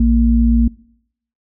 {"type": "tone pair together", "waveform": "sine", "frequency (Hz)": [57.95, 232.1], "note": ["A#1", "A#3"], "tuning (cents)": [-10, -7], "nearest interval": "2 octaves", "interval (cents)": 2403, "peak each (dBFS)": -12, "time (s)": [0, 0.68], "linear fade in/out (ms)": 5, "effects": ["noise-tail reverb RT60 0.7 s tail -23 dB re dry"]}